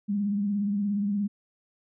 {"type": "tone with vibrato", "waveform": "sine", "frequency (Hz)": 203.1, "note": "G#3", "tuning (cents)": -38, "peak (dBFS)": -24, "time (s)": [0.08, 1.28], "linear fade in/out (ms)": 20, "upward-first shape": "triangle", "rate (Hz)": 17, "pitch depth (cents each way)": 63, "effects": []}